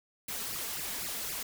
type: noise with flanger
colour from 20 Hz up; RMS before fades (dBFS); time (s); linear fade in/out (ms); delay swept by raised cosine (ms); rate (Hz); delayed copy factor
white; -37; 0.28-1.43; 5; 0.4 to 4.5; 3.9; +0.85
effects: none